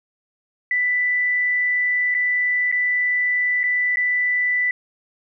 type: tone with dropouts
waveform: sine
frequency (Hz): 1983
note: B6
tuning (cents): +7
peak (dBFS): -17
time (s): 0.71-4.71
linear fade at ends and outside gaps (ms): 2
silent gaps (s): 2.143-2.148 / 2.716-2.724 / 3.633-3.638 / 3.959-3.97
effects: none